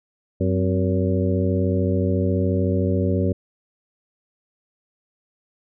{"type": "harmonic tone with a mistuned harmonic", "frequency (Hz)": 93.9, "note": "F#2", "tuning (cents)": 26, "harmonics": [1, 2, 3, 4, 5, 6], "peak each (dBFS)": [-21, -24, -26, -27, -28, -29], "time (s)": [0.4, 3.33], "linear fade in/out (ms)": 10, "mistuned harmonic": 3, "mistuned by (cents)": -95, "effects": []}